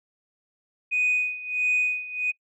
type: tone with tremolo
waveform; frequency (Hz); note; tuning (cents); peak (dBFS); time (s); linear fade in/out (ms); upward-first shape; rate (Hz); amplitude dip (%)
sine; 2489; D#7; 0; -18; 0.91-2.32; 20; sine; 1.5; 85
effects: noise-tail reverb RT60 0.1 s tail -23 dB re dry + tanh soft clip ceiling -16 dBFS